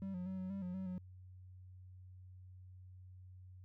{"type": "tone with pitch steps", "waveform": "triangle", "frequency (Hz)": [193.7, 180, 188.8, 185.8, 195.9, 180.1, 189.2, 182.5], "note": ["G3", "F#3", "F#3", "F#3", "G3", "F#3", "F#3", "F#3"], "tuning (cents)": [-20, -47, 35, 7, -1, -46, 39, -24], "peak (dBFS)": -38, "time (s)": [0.02, 0.98], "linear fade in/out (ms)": 0, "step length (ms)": 120, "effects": ["added 92 Hz sine -53 dBFS peak until 3.64 s"]}